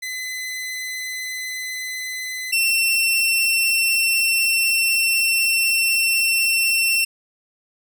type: tone pair in turn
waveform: sawtooth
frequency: 2023 / 2704 Hz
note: B6 / E7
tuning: +41 / +43 cents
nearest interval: perfect fourth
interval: 502 cents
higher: second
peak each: -23 / -13 dBFS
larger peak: second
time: 0.02-2.52 / 2.52-7.05 s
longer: second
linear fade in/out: 10 ms
effects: none